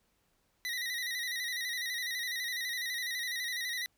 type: tone with vibrato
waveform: 25% pulse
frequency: 1935 Hz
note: B6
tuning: 36 cents flat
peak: -30 dBFS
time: 0.65-3.86 s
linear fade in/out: 0 ms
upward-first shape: square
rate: 12 Hz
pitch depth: 54 cents each way
effects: pink hiss -74 dBFS RMS until 3.97 s